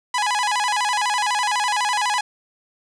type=tone with vibrato; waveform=sawtooth; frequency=911 Hz; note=A#5; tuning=40 cents flat; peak=-15 dBFS; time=0.14-2.21 s; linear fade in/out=5 ms; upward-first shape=square; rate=12 Hz; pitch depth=150 cents each way; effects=resampled to 22050 Hz + 7-bit